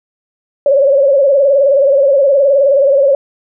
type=tone with vibrato; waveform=sine; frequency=554 Hz; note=C#5; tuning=1 cent flat; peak=-6 dBFS; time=0.66-3.15 s; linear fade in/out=2 ms; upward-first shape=sine; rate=19 Hz; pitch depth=83 cents each way; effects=none